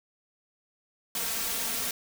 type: noise with comb filter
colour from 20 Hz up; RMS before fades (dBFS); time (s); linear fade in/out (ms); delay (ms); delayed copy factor
white; -31; 1.15-1.91; 2; 4.4; +0.95
effects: none